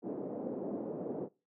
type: band-pass noise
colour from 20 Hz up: white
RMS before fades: -39 dBFS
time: 0.02-1.29 s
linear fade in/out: 50 ms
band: 180 to 510 Hz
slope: 24 dB/octave
effects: noise-tail reverb RT60 0.3 s tail -22 dB re dry